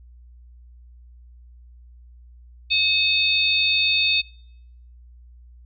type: tone cluster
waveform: sine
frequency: 2573 / 3647 / 4421 Hz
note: E7 / A#7 / C#8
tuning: -43 / -39 / -5 cents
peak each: -20 / -21 / -25 dBFS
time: 2.7-4.22 s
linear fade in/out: 20 ms
effects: noise-tail reverb RT60 0.8 s tail -26 dB re dry + added 60 Hz sine -44 dBFS peak until 5.65 s